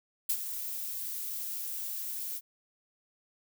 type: noise with ADSR envelope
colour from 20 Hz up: violet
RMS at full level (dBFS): -27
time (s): 0.29-2.41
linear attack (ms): 8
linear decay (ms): 65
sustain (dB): -10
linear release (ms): 46
effects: none